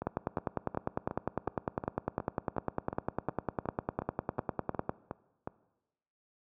two click trains, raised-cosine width 1 ms, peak -16 / -22 dBFS, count 49 / 16, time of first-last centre 0.07-4.894 / 0.02-5.475 s, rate 9.95 / 2.75 Hz, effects noise-tail reverb RT60 1.0 s tail -20 dB re dry + high-pass 80 Hz 12 dB/octave

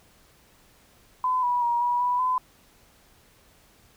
sine tone with pitch steps, 1013 / 976 / 950 / 970 / 984 / 1014 Hz, B5 / B5 / A#5 / B5 / B5 / B5, +44 / -21 / +33 / -31 / -7 / +45 cents, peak -21 dBFS, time 1.24-2.38 s, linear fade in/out 2 ms, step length 190 ms, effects pink hiss -58 dBFS RMS until 3.96 s

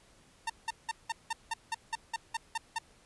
sawtooth tone bursts, 909 Hz, A#5, 44 cents flat, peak -27 dBFS, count 12, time 0.47-2.786 s, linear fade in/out 5 ms, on 28 ms, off 180 ms, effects pink hiss -62 dBFS RMS until 3.05 s + resampled to 24000 Hz

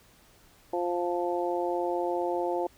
harmonic tone, 175.3 Hz, F3, 7 cents sharp, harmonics 2 / 3 / 4 / 5, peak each -30 / -32 / -33 / -34 dBFS, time 0.73-2.67 s, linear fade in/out 5 ms, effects pink hiss -59 dBFS RMS until 2.77 s

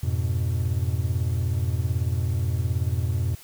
triangle chord, F diminished, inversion none, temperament equal with one note detuned, 87.31 / 104.85 / 123.47 Hz, F2 / Ab2 / Cb3, 0 / +17 / 0 cents, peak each -23 / -26 / -25 dBFS, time 0.03-3.35 s, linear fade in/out 5 ms, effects white hiss -48 dBFS RMS until 3.43 s

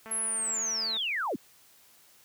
click train, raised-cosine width 0.5 ms, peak -30 dBFS, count 203, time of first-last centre 0.06-0.97 s, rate 222 Hz
sine linear sweep, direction down, 11175 to 174.61 Hz, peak -28 dBFS, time 0.11-1.36 s, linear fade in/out 5 ms
effects white hiss -59 dBFS RMS until 2.24 s + high-pass 60 Hz 12 dB/octave

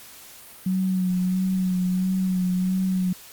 sine tone with vibrato, 185 Hz, F#3, in tune, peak -20 dBFS, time 0.66-3.13 s, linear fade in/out 5 ms, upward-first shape sine, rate 1.5 Hz, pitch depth 29 cents each way, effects white hiss -45 dBFS RMS until 3.32 s + Opus 48 kbps

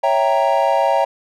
triangle chord, C# diminished seventh, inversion none, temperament equal, 554.4 / 659.3 / 784 / 932.3 Hz, C#5 / E5 / G5 / Bb5, 0 / 0 / 0 / 0 cents, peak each -17 dBFS, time 0.03-1.05 s, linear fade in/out 10 ms, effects none

